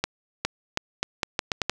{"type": "accelerating click train", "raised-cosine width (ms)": 0.2, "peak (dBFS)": -6, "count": 9, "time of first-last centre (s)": [0.04, 1.696], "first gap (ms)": 410, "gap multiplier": 0.79, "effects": []}